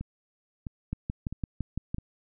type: two click trains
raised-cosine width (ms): 5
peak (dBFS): -18 / -23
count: 7 / 4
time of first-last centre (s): 0.93-1.945 / 0.01-1.984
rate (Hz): 5.91 / 1.52
effects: none